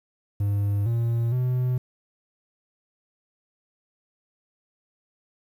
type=tone with pitch steps; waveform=triangle; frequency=101.4 / 116.7 / 126.2 Hz; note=G#2 / A#2 / B2; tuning=-41 / +2 / +38 cents; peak=-19 dBFS; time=0.4-1.78 s; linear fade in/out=5 ms; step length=460 ms; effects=9-bit